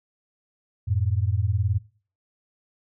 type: beating tone pair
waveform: sine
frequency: 90.1 / 109.1 Hz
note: F#2 / A2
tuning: -45 / -14 cents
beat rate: 19 Hz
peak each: -23 dBFS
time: 0.87-1.79 s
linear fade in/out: 20 ms
effects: noise-tail reverb RT60 0.4 s tail -19 dB re dry